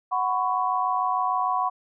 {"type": "chord", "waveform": "sine", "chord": "F# suspended fourth", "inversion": "none", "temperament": "equal with one note detuned", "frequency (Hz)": [740, 1002.1, 1108.7], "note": ["F#5", "B5", "C#6"], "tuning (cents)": [0, 25, 0], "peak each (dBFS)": -26, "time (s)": [0.11, 1.7], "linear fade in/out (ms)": 20, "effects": []}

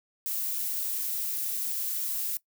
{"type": "noise with amplitude modulation", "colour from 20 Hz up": "violet", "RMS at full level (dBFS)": -30, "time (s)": [0.26, 2.37], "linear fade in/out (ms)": 0, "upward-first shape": "sine", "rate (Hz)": 239, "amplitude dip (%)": 25, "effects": ["noise-tail reverb RT60 0.1 s tail -20 dB re dry"]}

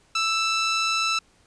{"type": "tone", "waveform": "15% pulse", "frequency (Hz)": 1323, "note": "E6", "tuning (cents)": 6, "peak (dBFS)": -15, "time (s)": [0.15, 1.19], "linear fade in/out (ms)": 5, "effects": ["pink hiss -60 dBFS RMS until 1.46 s", "resampled to 22050 Hz"]}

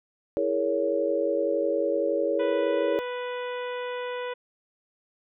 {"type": "chord", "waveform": "sine", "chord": "A# half-diminished seventh", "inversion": "second", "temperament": "equal with one note detuned", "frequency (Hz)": [329.6, 415.3, 466.2, 558.9], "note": ["E4", "G#4", "A#4", "C#5"], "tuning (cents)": [0, 0, 0, 14], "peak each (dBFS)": [-30, -29, -29, -26], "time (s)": [0.37, 2.99], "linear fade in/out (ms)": 0}
{"type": "harmonic tone", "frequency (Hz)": 493.9, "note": "B4", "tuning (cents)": 0, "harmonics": [1, 2, 3, 4, 5, 6, 7], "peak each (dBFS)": [-31, -37, -41, -43, -45, -47, -48], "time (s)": [2.39, 4.34], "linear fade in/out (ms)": 10}
{"effects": []}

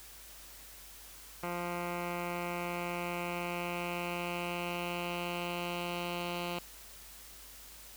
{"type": "tone with low-pass filter sweep", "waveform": "10% pulse", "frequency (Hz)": 174.61, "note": "F3", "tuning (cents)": 0, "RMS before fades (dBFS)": -37, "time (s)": [1.43, 6.59], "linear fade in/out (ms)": 2, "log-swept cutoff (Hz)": [1900, 3400], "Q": 2.7, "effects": ["added 50 Hz sine -58 dBFS peak until 7.96 s", "white hiss -52 dBFS RMS until 7.96 s"]}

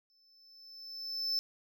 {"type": "tone with exponential growth", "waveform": "triangle", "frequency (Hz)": 5274, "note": "E8", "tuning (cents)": 0, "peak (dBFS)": -27, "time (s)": [0.1, 1.39], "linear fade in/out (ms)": 0, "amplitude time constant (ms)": 280, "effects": []}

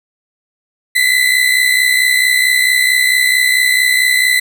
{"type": "tone pair together", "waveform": "35% pulse", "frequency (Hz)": [1975.5, 2040], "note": ["B6", "C7"], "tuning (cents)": [0, -44], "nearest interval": "minor second", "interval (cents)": 56, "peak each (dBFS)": -11, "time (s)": [0.95, 4.4], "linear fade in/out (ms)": 10, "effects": []}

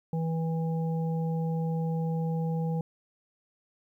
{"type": "harmonic tone", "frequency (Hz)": 163, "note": "E3", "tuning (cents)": -19, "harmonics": [1, 3, 5], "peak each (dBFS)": [-27, -37, -41], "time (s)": [0.13, 2.81], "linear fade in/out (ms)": 2, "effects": ["11-bit"]}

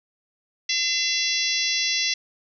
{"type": "harmonic tone with a mistuned harmonic", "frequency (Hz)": 680, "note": "F5", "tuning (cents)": -46, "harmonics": [3, 4, 5, 6, 7, 8, 9], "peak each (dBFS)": [-29, -29, -29, -29, -29, -29, -29], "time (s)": [0.69, 2.14], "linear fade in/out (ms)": 5, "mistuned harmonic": 9, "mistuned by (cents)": -36, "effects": []}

